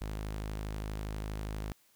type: tone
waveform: sawtooth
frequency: 52.4 Hz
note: G#1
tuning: 16 cents sharp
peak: -32 dBFS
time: 0.01-1.72 s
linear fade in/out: 0 ms
effects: white hiss -67 dBFS RMS until 1.95 s